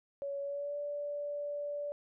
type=tone with pitch glide; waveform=sine; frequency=561 to 580.8 Hz; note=C#5 to D5; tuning=+21 to -19 cents; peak=-35 dBFS; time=0.22-1.92 s; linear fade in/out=0 ms; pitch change=+60 cents; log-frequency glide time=0.41-0.77 s; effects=none